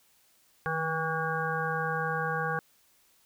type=harmonic tone with a mistuned harmonic; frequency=161.4 Hz; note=E3; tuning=36 cents flat; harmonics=1 / 3 / 5 / 7 / 9 / 10; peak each=-35 / -35 / -35 / -35 / -35 / -35 dBFS; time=0.66-2.59 s; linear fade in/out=0 ms; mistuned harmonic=1; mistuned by=-36 cents; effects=white hiss -65 dBFS RMS until 3.25 s